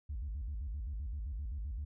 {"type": "tone with vibrato", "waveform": "sine", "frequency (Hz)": 61.74, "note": "B1", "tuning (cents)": 0, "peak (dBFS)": -35, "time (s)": [0.09, 1.85], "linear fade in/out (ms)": 10, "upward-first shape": "square", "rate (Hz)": 7.7, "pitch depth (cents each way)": 290, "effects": ["tanh soft clip ceiling -34 dBFS"]}